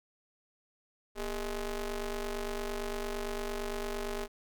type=ring-modulated tone; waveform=sawtooth; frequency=213.4 Hz; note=G#3; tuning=47 cents sharp; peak=-27 dBFS; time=1.15-4.28 s; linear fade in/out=50 ms; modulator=189 Hz; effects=none